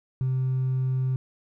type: tone with hard clipping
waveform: triangle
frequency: 130 Hz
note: C3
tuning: 11 cents flat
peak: -22 dBFS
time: 0.21-1.16 s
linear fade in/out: 0 ms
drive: 2 dB
effects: none